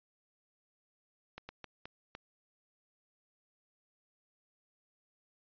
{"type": "slowing click train", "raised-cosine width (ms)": 0.3, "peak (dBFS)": -28, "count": 5, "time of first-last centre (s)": [1.38, 2.151], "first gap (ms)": 110, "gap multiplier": 1.39, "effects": ["resampled to 11025 Hz"]}